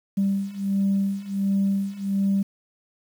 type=beating tone pair; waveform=sine; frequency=196 / 197.4 Hz; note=G3 / G3; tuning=0 / +12 cents; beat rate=1.4 Hz; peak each=-24 / -22 dBFS; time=0.17-2.43 s; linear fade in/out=10 ms; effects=tanh soft clip ceiling -15 dBFS + 8-bit